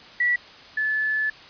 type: tone pair in turn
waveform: sine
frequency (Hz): 1947 / 1733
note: B6 / A6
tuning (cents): -25 / -27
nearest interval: major second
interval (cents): 202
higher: first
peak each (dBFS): -18 / -21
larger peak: first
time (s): 0.2-0.36 / 0.77-1.3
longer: second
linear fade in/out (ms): 5
effects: white hiss -45 dBFS RMS until 1.49 s + resampled to 11025 Hz